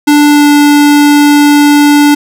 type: tone with pitch glide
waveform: square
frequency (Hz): 293.7 to 291.7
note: D4 to D4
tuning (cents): 0 to -12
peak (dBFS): -3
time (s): 0.07-2.15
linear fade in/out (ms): 10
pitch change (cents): -12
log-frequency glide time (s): 0.29-0.49
effects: none